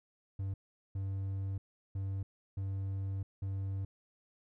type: tone bursts at uneven times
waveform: triangle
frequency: 97.1 Hz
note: G2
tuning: 16 cents flat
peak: -32 dBFS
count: 5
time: 0.39-0.54 / 0.95-1.58 / 1.95-2.23 / 2.57-3.23 / 3.42-3.85 s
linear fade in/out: 5 ms
effects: none